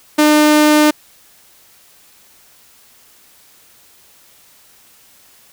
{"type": "tone", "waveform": "sawtooth", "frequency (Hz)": 301.7, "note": "D4", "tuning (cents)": 47, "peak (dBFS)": -4, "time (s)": [0.18, 0.91], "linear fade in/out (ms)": 10, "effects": ["white hiss -48 dBFS RMS until 5.52 s"]}